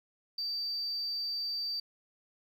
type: tone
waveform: sine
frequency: 4646 Hz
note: D8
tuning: 20 cents flat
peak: -31 dBFS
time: 0.38-1.8 s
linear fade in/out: 5 ms
effects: tanh soft clip ceiling -29 dBFS + 11-bit